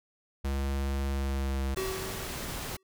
square tone with pitch glide, 68.6 to 67.34 Hz, C#2 to C#2, -17 to -50 cents, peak -29 dBFS, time 0.44-1.75 s, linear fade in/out 10 ms, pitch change -33 cents, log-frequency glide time 1.11-1.63 s
pink noise, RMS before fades -37 dBFS, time 1.76-2.77 s, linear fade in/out 10 ms
square tone with exponential decay, 380 Hz, F#4, 46 cents sharp, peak -30 dBFS, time 1.77-2.83 s, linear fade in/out 2 ms, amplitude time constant 230 ms
effects none

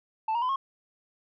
sine tone with pitch steps, 880 / 943.2 / 1010.9 / 1083.4 Hz, A5 / A#5 / B5 / C#6, 0 / +20 / +40 / -40 cents, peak -22 dBFS, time 0.28-0.56 s, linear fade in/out 5 ms, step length 70 ms, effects tanh soft clip ceiling -24 dBFS

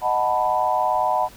sine chord, B dominant seventh, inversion first, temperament equal, 622.3 / 740 / 880 / 987.8 Hz, D#5 / F#5 / A5 / B5, 0 / 0 / 0 / 0 cents, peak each -25 / -22 / -24 / -23 dBFS, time 0.01-1.29 s, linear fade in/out 50 ms, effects pink hiss -46 dBFS RMS until 1.36 s

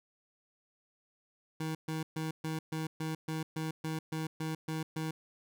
25% pulse tone bursts, 158.4 Hz, D#3, 31 cents sharp, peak -30 dBFS, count 13, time 1.6-5.11 s, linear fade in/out 5 ms, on 150 ms, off 130 ms, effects none

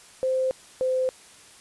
sine tone pair in turn, 520 / 515.5 Hz, C5 / C5, -11 / -26 cents, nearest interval unison, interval 15 cents, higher first, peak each -21 dBFS, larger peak neither, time 0.23-0.51 / 0.81-1.09 s, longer neither, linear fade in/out 0 ms, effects white hiss -50 dBFS RMS until 1.6 s + resampled to 24000 Hz

